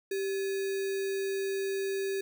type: tone with sample-and-hold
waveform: sine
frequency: 390 Hz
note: G4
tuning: 9 cents flat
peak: -29 dBFS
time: 0.11-2.21 s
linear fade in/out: 5 ms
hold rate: 2100 Hz
effects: none